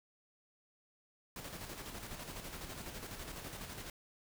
pink noise with tremolo, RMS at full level -45 dBFS, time 1.36-3.9 s, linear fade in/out 2 ms, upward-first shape square, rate 12 Hz, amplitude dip 40%, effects none

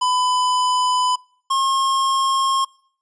square tone pair in turn, 1002 / 1075.8 Hz, B5 / C6, +25 / +48 cents, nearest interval minor second, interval 123 cents, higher second, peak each -17 dBFS, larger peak neither, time 0.01-1.16 / 1.5-2.65 s, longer neither, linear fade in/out 10 ms, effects noise-tail reverb RT60 0.6 s tail -26 dB re dry + resampled to 22050 Hz

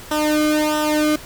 sawtooth tone with flanger, 303.7 Hz, D#4, 42 cents flat, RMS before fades -18 dBFS, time 0.11-1.16 s, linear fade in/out 5 ms, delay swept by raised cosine 0.44 to 1.14 ms, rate 1.5 Hz, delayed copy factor -1, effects pink hiss -38 dBFS RMS until 1.25 s

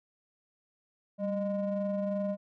triangle ring-modulated tone, 207.7 Hz, G#3, in tune, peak -24 dBFS, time 1.18-2.37 s, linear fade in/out 50 ms, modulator 404 Hz, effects none

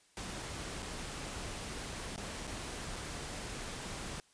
pink noise with dropouts, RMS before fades -42 dBFS, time 0.17-4.2 s, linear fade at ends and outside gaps 0 ms, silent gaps 0.822-0.827 / 2.161-2.178 / 2.47-2.475 / 2.958-2.962 s, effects white hiss -67 dBFS RMS until 4.33 s + resampled to 22050 Hz

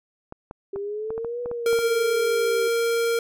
clicks, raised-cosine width 1 ms, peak -22 dBFS, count 10, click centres 0.324 / 0.511 / 0.76 / 1.105 / 1.179 / 1.247 / 1.459 / 1.514 / 1.73 / 1.789 s
sine exponential two-way sweep, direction up then down, 392 to 487.3 to 392 Hz, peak -27 dBFS, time 0.73-2.68 s, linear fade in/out 5 ms, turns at 1.41 s
square tone, 464.3 Hz, A#4, 7 cents flat, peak -21 dBFS, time 1.66-3.19 s, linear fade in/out 2 ms
effects none

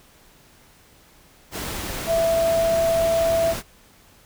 sine tone in noise, 663 Hz, E5, 10 cents sharp, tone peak -17 dBFS, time 2.06-3.55 s, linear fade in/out 50 ms, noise pink, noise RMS -30 dBFS, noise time 1.51-3.63 s, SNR +10 dB, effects pink hiss -53 dBFS RMS until 4.25 s

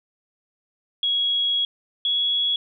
sine tone pair in turn, 3322 / 3353 Hz, G#7 / G#7, 0 / +16 cents, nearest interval unison, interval 16 cents, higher second, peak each -19 dBFS, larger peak neither, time 1.03-1.65 / 2.05-2.56 s, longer first, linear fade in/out 2 ms, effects none

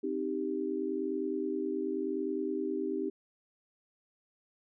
sine chord, C minor, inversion none, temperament equal, 261.6 / 311.1 / 392 Hz, C4 / Eb4 / G4, 0 / 0 / 0 cents, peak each -37 / -35 / -34 dBFS, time 0.03-3.1 s, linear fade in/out 10 ms, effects none

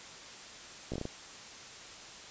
slowing click train, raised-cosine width 2 ms, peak -23 dBFS, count 6, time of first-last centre 0.92-1.054 s, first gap 16 ms, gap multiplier 1.26, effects white hiss -48 dBFS RMS until 2.3 s + resampled to 16000 Hz

